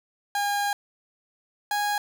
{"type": "tone pair in turn", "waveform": "30% pulse", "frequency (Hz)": [813, 825.3], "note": ["G#5", "G#5"], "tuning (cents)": [-37, -11], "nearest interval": "unison", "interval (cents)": 26, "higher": "second", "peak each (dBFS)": -21, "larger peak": "neither", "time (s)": [[0.35, 0.73], [1.71, 1.98]], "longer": "first", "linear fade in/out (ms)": 2, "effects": []}